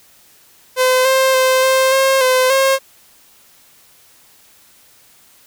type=tone with pitch steps; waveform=sawtooth; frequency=512 / 527 / 519 / 525 / 535 / 513 / 537 Hz; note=C5 / C5 / C5 / C5 / C5 / C5 / C5; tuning=-38 / +12 / -14 / +6 / +38 / -34 / +45 cents; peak=-7 dBFS; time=0.76-2.79 s; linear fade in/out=50 ms; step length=290 ms; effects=white hiss -49 dBFS RMS until 5.46 s